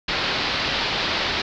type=low-pass noise; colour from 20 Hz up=white; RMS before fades=-24 dBFS; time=0.08-1.42 s; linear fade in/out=5 ms; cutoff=4700 Hz; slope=48 dB/octave; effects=none